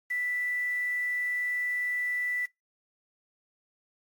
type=tone with quantisation; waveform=sine; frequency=1975.5 Hz; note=B6; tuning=in tune; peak=-28 dBFS; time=0.1-2.46 s; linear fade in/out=10 ms; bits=8; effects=noise-tail reverb RT60 0.2 s tail -23 dB re dry + AAC 64 kbps